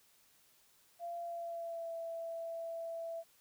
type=tone with pitch glide; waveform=sine; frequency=687 to 664.4 Hz; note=F5 to E5; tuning=-29 to +13 cents; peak=-39 dBFS; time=0.99-3.24 s; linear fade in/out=50 ms; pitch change=-58 cents; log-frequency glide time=1.21-1.93 s; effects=white hiss -68 dBFS RMS until 3.4 s